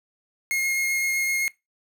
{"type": "tone with vibrato", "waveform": "45% pulse", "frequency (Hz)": 2148, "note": "C7", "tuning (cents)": 45, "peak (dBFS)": -22, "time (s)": [0.51, 1.48], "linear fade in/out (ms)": 0, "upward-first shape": "triangle", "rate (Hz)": 7.8, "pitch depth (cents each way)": 10, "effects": ["noise-tail reverb RT60 0.2 s tail -20 dB re dry"]}